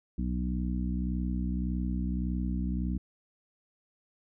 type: harmonic tone with a mistuned harmonic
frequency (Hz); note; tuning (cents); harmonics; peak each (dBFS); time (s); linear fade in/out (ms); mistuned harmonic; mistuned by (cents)
61.74; B1; 0; 1 / 2 / 3 / 4 / 5; -31 / -42 / -33 / -37 / -41; 0.18-2.98; 5; 1; +50
effects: none